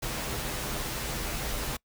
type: noise with comb filter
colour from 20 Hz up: pink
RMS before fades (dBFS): -33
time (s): 0.02-1.77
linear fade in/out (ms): 10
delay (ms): 11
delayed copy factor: -0.6
effects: noise-tail reverb RT60 0.1 s tail -24 dB re dry